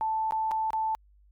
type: tone with dropouts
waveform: sine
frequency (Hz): 880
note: A5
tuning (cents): 0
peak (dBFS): -25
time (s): 0.01-0.95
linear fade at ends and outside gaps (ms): 0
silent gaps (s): 0.309-0.322 / 0.511-0.516 / 0.705-0.732
effects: added 50 Hz sine -56 dBFS peak until 1.31 s + MP3 96 kbps